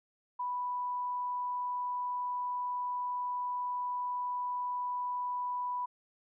sine tone, 987.8 Hz, B5, in tune, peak -32 dBFS, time 0.39-5.86 s, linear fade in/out 10 ms, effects none

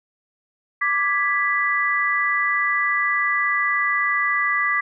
sine chord, G# diminished, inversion second, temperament equal, 1174.7 / 1661.2 / 1975.5 Hz, D6 / G#6 / B6, 0 / 0 / 0 cents, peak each -23 / -26 / -20 dBFS, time 0.81-4.81 s, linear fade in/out 10 ms, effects none

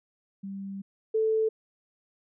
sine tone pair in turn, 196 / 440 Hz, G3 / A4, 0 / 0 cents, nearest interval octave + major second, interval 1400 cents, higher second, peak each -34 / -22 dBFS, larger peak second, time 0.43-0.82 / 1.14-1.49 s, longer first, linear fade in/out 10 ms, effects none

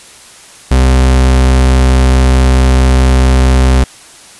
40% pulse tone, 64.6 Hz, C2, 21 cents flat, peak -4 dBFS, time 0.71-3.84 s, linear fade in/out 5 ms, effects white hiss -36 dBFS RMS until 4.39 s + resampled to 24000 Hz

